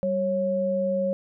sine tone pair together, 193.97 / 549 Hz, G3 / C#5, -18 / -17 cents, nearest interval octave + tritone, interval 1801 cents, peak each -28 / -23 dBFS, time 0.03-1.13 s, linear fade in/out 0 ms, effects none

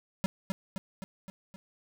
square tone with echo, 191.3 Hz, G3, 42 cents flat, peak -26 dBFS, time 0.24-0.26 s, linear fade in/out 0 ms, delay 260 ms, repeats 5, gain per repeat -4 dB, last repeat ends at 1.56 s, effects none

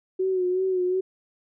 sine tone with vibrato, 370 Hz, F#4, in tune, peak -21 dBFS, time 0.19-1.01 s, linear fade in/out 10 ms, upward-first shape sine, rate 2.7 Hz, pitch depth 45 cents each way, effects none

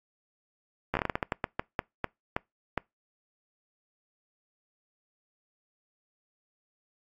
slowing click train, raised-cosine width 0.5 ms, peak -12 dBFS, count 16, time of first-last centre 0.94-2.777 s, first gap 13 ms, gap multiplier 1.28, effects noise-tail reverb RT60 0.2 s tail -25 dB re dry + AAC 64 kbps

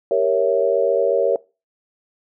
sine chord, G diminished seventh, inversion none, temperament equal, 392 / 466.2 / 554.4 / 659.3 Hz, G4 / Bb4 / Db5 / Fb5, 0 / 0 / 0 / 0 cents, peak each -23 / -19 / -18 / -23 dBFS, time 0.11-1.36 s, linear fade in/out 2 ms, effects noise-tail reverb RT60 0.3 s tail -22 dB re dry

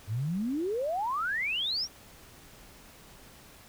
sine exponential sweep, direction up, 98 to 5870 Hz, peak -28 dBFS, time 0.07-1.88 s, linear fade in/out 50 ms, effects pink hiss -53 dBFS RMS until 3.68 s

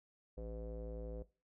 square tone with low-pass filter, 55.9 Hz, A1, 28 cents sharp, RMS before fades -45 dBFS, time 0.37-1.23 s, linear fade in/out 10 ms, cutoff 510 Hz, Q 5.6, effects noise-tail reverb RT60 0.3 s tail -17 dB re dry

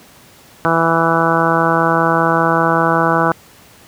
harmonic tone, 165.1 Hz, E3, 3 cents sharp, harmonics 1 / 2 / 3 / 4 / 5 / 6 / 7 / 8 / 9, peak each -20 / -20 / -20 / -20 / -20 / -20 / -20 / -20 / -20 dBFS, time 0.65-3.32 s, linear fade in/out 0 ms, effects pink hiss -44 dBFS RMS until 3.87 s + high-pass 80 Hz 12 dB/octave

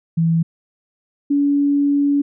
sine tone pair in turn, 164.81 / 284.8 Hz, E3 / C#4, 0 / +47 cents, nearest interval major sixth, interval 947 cents, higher second, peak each -13 / -13 dBFS, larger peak neither, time 0.17-0.43 / 1.3-2.22 s, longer second, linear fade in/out 10 ms, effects none

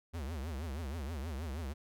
square tone with vibrato, 74.9 Hz, D2, 35 cents sharp, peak -38 dBFS, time 0.13-1.74 s, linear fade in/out 20 ms, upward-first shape triangle, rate 6.3 Hz, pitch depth 290 cents each way, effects none

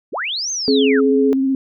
sine linear two-way sweep, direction up then down, 155.56 to 6430 to 1180 Hz, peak -20 dBFS, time 0.12-1.01 s, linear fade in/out 20 ms, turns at 0.51 s
sine tone with vibrato, 267.4 Hz, C4, 38 cents sharp, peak -14 dBFS, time 0.68-1.55 s, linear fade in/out 2 ms, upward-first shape sine, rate 16 Hz, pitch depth 20 cents each way
sine tone, 422.6 Hz, G#4, 30 cents sharp, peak -14 dBFS, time 0.68-1.33 s, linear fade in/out 0 ms
effects none

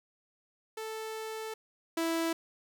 sawtooth tone pair in turn, 440 / 329.6 Hz, A4 / E4, 0 / 0 cents, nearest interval perfect fourth, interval 500 cents, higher first, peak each -33 / -25 dBFS, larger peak second, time 0.77-1.54 / 1.97-2.33 s, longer first, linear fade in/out 5 ms, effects none

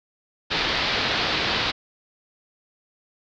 white low-pass noise, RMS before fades -24 dBFS, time 0.5-1.72 s, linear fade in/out 20 ms, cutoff 4600 Hz, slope 48 dB/octave, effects none

